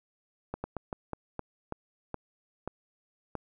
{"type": "slowing click train", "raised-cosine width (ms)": 1, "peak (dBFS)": -20, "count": 10, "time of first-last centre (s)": [0.54, 3.353], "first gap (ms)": 100, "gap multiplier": 1.27, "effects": []}